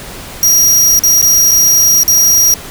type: tone with dropouts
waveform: sawtooth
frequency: 5710 Hz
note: F8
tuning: 37 cents sharp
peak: -3 dBFS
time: 0.43-2.54 s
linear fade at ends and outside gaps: 1 ms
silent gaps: 0.992-1.036 / 1.215-1.226 / 1.511-1.515 / 2.033-2.079 s
effects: pink hiss -28 dBFS RMS until 2.7 s